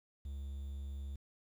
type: tone with quantisation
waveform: triangle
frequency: 69.3 Hz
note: C#2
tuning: in tune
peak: -38 dBFS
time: 0.25-1.16 s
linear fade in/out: 5 ms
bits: 11
effects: none